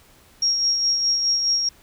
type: tone with tremolo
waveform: sine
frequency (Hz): 5588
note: F8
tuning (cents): 0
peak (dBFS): -16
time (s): 0.42-1.69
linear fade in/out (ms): 5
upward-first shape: sine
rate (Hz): 4.8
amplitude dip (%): 40
effects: pink hiss -53 dBFS RMS until 1.82 s